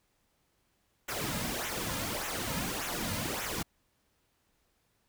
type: noise with flanger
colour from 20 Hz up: pink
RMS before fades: -35 dBFS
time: 1.08-3.63 s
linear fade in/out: 10 ms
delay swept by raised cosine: 0.21 to 2.71 ms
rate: 1.7 Hz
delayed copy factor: -0.7
effects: pink hiss -74 dBFS RMS until 5.08 s